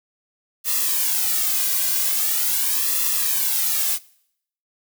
blue noise with flanger, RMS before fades -21 dBFS, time 0.64-3.99 s, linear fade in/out 50 ms, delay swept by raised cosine 1.3 to 2.27 ms, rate 0.42 Hz, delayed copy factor -0.95, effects noise-tail reverb RT60 0.7 s tail -22 dB re dry

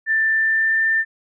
sine tone with pitch glide, 1775 to 1789.4 Hz, A6 to A6, +15 to +29 cents, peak -15 dBFS, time 0.06-1.05 s, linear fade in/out 50 ms, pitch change +14 cents, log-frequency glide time 0.3-0.85 s, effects none

